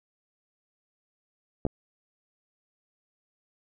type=clicks; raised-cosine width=2 ms; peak=-12 / -19 dBFS; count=2; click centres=1.652 / 1.666 s; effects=none